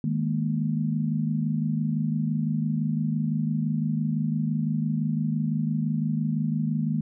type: chord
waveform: sine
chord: D# suspended fourth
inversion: none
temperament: just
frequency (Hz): 155.56 / 207.4 / 233.3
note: D#3 / G#3 / A#3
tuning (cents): 0 / -2 / +2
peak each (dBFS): -26 / -29 / -28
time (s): 0.04-7.01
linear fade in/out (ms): 2
effects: none